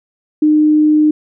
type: tone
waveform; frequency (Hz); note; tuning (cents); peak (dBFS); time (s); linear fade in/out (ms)
sine; 304.5; D#4; -37; -7; 0.42-1.11; 5
effects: none